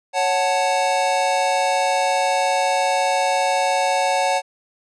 square chord, F# minor, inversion second, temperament equal, 554.4 / 740 / 880 Hz, C#5 / F#5 / A5, 0 / 0 / 0 cents, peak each -23 / -21 / -23 dBFS, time 0.13-4.42 s, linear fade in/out 50 ms, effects resampled to 22050 Hz

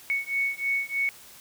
sine beating tone pair, 2217 / 2220.2 Hz, C#7 / C#7, 0 / +2 cents, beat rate 3.2 Hz, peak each -28 dBFS, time 0.1-1.09 s, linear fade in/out 0 ms, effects white hiss -49 dBFS RMS until 1.4 s

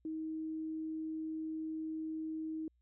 sine tone, 316.4 Hz, D#4, 29 cents sharp, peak -37 dBFS, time 0.05-2.68 s, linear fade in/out 2 ms, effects added 60 Hz sine -70 dBFS peak until 2.81 s

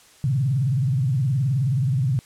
sine tone with vibrato, 131.7 Hz, C3, 12 cents sharp, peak -18 dBFS, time 0.24-2.19 s, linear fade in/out 0 ms, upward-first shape triangle, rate 19 Hz, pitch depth 280 cents each way, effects white hiss -52 dBFS RMS until 2.25 s + low-pass 10000 Hz 12 dB/octave

